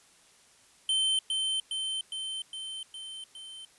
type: tone with echo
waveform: square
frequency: 3094 Hz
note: G7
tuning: 23 cents flat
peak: -25 dBFS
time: 0.89-1.19 s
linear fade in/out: 2 ms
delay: 410 ms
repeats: 6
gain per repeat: -3 dB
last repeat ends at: 3.65 s
effects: white hiss -60 dBFS RMS until 3.78 s + resampled to 24000 Hz